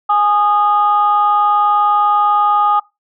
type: tone pair together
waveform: sine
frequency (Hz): 829.6 / 1234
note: G#5 / D#6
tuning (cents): -2 / -15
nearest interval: perfect fifth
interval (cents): 687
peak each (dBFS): -12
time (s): 0.09-2.8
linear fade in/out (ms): 10
effects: noise-tail reverb RT60 0.2 s tail -20 dB re dry + tanh soft clip ceiling -3 dBFS

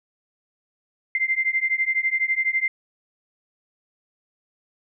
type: beating tone pair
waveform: sine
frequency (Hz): 2082 / 2094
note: C7 / C7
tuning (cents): -9 / +1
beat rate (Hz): 12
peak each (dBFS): -23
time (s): 1.15-2.68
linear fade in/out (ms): 2
effects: none

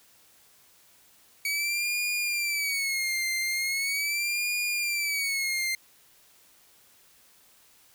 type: tone with vibrato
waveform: sawtooth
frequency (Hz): 2255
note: C#7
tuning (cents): +29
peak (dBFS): -23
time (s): 1.45-5.75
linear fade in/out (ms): 2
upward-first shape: sine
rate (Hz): 0.4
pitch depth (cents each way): 130
effects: white hiss -59 dBFS RMS until 7.94 s

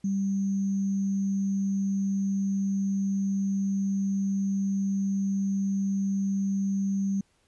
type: tone with sample-and-hold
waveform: sine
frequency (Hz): 196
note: G3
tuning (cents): 0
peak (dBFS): -24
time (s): 0.04-7.21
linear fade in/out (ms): 5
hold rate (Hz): 6300
effects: pink hiss -68 dBFS RMS until 7.47 s + resampled to 24000 Hz

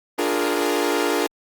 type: chord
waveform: sawtooth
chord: Bb dominant seventh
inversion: first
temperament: equal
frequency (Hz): 293.7 / 349.2 / 415.3 / 466.2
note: D4 / F4 / Ab4 / Bb4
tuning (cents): 0 / 0 / 0 / 0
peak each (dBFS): -21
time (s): 0.18-1.27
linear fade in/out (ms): 10
effects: Opus 24 kbps

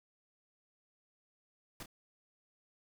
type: noise with echo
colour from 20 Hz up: pink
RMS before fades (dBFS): -45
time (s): 1.8-1.83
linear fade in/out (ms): 2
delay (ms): 29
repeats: 1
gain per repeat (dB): -9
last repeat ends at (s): 1.859
effects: none

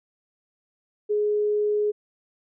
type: tone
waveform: sine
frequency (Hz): 418.5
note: G#4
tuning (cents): +13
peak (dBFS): -20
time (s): 1.09-1.92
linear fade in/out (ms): 20
effects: none

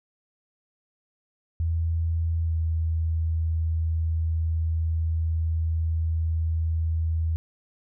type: tone with pitch glide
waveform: sine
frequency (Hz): 82.41 to 81.09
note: E2 to E2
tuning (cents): 0 to -28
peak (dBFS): -22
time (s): 1.6-7.36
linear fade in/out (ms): 0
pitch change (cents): -28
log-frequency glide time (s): 2.44-2.53
effects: none

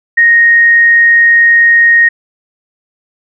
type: tone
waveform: sine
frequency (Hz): 1864.7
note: A#6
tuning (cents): 0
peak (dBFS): -3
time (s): 0.17-2.09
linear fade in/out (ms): 10
effects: none

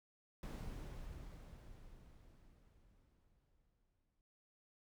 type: noise with exponential decay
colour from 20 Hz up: brown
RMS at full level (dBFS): -43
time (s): 0.43-4.21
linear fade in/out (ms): 1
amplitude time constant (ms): 820
effects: none

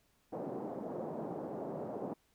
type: band-pass noise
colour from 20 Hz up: white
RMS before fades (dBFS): -41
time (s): 0.32-2.14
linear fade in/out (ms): 10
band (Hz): 150 to 690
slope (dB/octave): 24
effects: pink hiss -73 dBFS RMS until 2.34 s

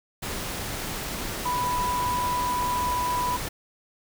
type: tone in noise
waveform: sine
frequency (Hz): 987.8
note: B5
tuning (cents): 0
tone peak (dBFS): -24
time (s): 1.45-3.37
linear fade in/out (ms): 10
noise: pink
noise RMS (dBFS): -32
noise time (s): 0.22-3.49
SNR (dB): +5
effects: none

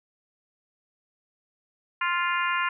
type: harmonic tone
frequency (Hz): 349.2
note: F4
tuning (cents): 0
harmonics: 3 / 4 / 5 / 6 / 7 / 8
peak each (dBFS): -27 / -29 / -31 / -33 / -34 / -35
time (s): 2.01-2.69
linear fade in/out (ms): 5
effects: none

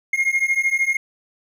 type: beating tone pair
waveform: triangle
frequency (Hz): 2134 / 2147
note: C7 / C7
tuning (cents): +34 / +44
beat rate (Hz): 13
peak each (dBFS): -19 / -18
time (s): 0.13-0.97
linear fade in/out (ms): 5
effects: none

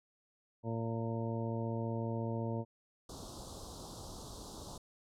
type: harmonic tone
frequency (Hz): 114.5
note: A#2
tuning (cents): -31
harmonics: 1 / 2 / 3 / 4 / 5 / 6 / 8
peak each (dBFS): -37 / -40 / -44 / -44 / -44 / -49 / -47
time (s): 0.63-2.65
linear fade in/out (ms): 50
type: band-stop noise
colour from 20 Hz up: pink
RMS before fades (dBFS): -47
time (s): 3.09-4.78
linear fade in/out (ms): 5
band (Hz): 1200 to 3600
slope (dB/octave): 48
effects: low-pass 9000 Hz 12 dB/octave

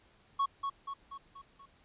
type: tone with echo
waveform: triangle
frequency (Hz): 1107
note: C#6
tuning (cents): -3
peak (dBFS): -25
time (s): 0.39-0.46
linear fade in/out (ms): 10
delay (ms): 240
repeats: 5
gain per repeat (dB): -5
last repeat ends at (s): 1.66
effects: pink hiss -65 dBFS RMS until 1.84 s + resampled to 8000 Hz

